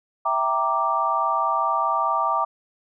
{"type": "chord", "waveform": "sine", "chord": "E half-diminished seventh", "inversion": "none", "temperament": "equal", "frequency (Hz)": [659.3, 784, 932.3, 1174.7], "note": ["E5", "G5", "Bb5", "D6"], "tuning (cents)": [0, 0, 0, 0], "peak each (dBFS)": [-28, -27, -25, -22], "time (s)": [0.25, 2.45], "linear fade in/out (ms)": 10, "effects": []}